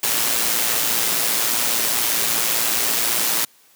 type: noise with amplitude modulation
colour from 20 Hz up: white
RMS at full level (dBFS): -18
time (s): 0.03-3.45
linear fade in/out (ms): 5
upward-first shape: sine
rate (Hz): 115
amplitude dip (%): 45
effects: white hiss -54 dBFS RMS until 3.75 s + high-pass 150 Hz 12 dB/octave